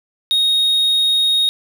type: tone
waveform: triangle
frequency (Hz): 3736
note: A#7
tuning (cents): +3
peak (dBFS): -11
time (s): 0.31-1.49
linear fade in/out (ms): 0
effects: none